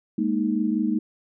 sine chord, Ab suspended second, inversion none, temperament equal, 207.7 / 233.1 / 311.1 Hz, Ab3 / Bb3 / Eb4, 0 / 0 / 0 cents, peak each -25 dBFS, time 0.18-0.99 s, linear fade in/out 5 ms, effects none

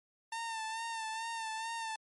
sawtooth tone with vibrato, 900 Hz, A5, 39 cents sharp, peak -33 dBFS, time 0.32-1.96 s, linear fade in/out 5 ms, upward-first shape sine, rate 2.3 Hz, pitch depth 42 cents each way, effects MP3 48 kbps

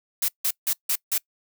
blue noise bursts, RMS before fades -23 dBFS, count 5, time 0.22-1.18 s, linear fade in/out 5 ms, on 64 ms, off 160 ms, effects noise-tail reverb RT60 0.1 s tail -24 dB re dry

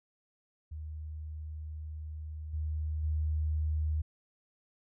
sine tone with level steps, 77.2 Hz, D#2, 13 cents flat, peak -38 / -31 / -28 dBFS, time 0.71-4.02 s, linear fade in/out 10 ms, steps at 2.53 / 3.03 s, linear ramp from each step 10 ms, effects none

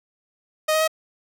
sawtooth tone with pitch steps, 622 / 628.9 / 635.8 Hz, D#5 / D#5 / D#5, -1 / +18 / +37 cents, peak -14 dBFS, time 0.68-0.878 s, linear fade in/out 10 ms, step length 66 ms, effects none

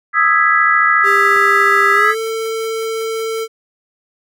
sine chord, E major seventh, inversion third, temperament equal, 1244.5 / 1318.5 / 1661.2 / 1975.5 Hz, D#6 / E6 / G#6 / B6, 0 / 0 / 0 / 0 cents, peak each -15 dBFS, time 0.13-2.15 s, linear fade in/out 50 ms
square tone with pitch glide, 398.5 to 447.3 Hz, G4 to A4, +28 to +28 cents, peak -19 dBFS, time 1.03-3.48 s, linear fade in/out 50 ms, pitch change +200 cents, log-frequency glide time 1.93-2.18 s
click, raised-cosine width 0.5 ms, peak -15 dBFS, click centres 1.363 s
effects none

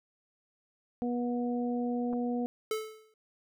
harmonic tone, 242.5 Hz, B3, 31 cents flat, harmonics 1 / 2 / 3, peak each -30 / -36 / -40 dBFS, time 1.02-2.46 s, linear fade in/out 0 ms
clicks, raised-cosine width 1 ms, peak -32 dBFS, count 2, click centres 2.129 / 2.135 s
square tone with exponential decay, 435.4 Hz, A4, 18 cents flat, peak -28 dBFS, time 2.71-3.14 s, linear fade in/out 2 ms, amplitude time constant 92 ms
effects none

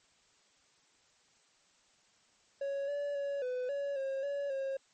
triangle tone with pitch steps, 556 / 574 / 563 / 502 / 564 / 539 / 566 / 540 Hz, C#5 / D5 / C#5 / B4 / C#5 / C#5 / C#5 / C#5, +5 / -40 / +27 / +28 / +30 / -49 / +36 / -45 cents, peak -31 dBFS, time 2.61-4.77 s, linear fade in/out 5 ms, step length 270 ms, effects white hiss -68 dBFS RMS until 4.93 s + MP3 32 kbps

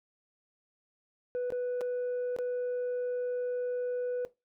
sine tone with dropouts, 494 Hz, B4, in tune, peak -27 dBFS, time 1.35-4.25 s, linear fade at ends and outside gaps 0 ms, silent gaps 1.504-1.522 / 1.809-1.814 / 2.364-2.387 s, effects noise-tail reverb RT60 0.2 s tail -18 dB re dry + tanh soft clip ceiling -29 dBFS

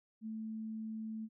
sine tone, 220 Hz, A3, in tune, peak -39 dBFS, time 0.21-1.29 s, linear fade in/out 50 ms, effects none

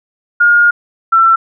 sine tone pair in turn, 1423 / 1343.1 Hz, F6 / E6, +32 / +32 cents, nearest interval minor second, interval 100 cents, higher first, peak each -5 dBFS, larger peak neither, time 0.4-0.71 / 1.12-1.36 s, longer first, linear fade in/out 10 ms, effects none

